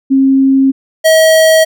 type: tone pair in turn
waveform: sine / square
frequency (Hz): 268.8 / 639.3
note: C4 / D#5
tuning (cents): +47 / +47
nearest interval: octave + minor third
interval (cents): 1500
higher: second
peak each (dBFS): -5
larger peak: neither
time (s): 0.1-0.72 / 1.04-1.65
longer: first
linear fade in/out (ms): 20
effects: none